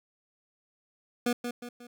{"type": "tone with echo", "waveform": "25% pulse", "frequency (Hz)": 242, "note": "B3", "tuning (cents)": -35, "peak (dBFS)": -21, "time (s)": [1.26, 1.33], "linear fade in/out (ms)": 5, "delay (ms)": 180, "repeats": 3, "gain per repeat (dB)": -7, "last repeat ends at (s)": 1.87, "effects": []}